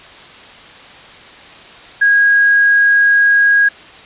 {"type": "tone", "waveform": "sine", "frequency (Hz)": 1642, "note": "G#6", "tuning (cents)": -20, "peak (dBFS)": -7, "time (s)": [2.01, 3.69], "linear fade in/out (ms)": 10, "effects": ["white hiss -37 dBFS RMS until 4.05 s", "resampled to 8000 Hz"]}